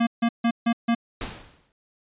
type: tone bursts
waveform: square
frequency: 233.1 Hz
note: A#3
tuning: in tune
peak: -19 dBFS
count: 5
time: 0-0.95 s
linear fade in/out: 10 ms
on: 70 ms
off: 150 ms
type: noise with exponential decay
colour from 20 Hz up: pink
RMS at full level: -30 dBFS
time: 1.21-1.72 s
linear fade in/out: 1 ms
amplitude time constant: 110 ms
effects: resampled to 8000 Hz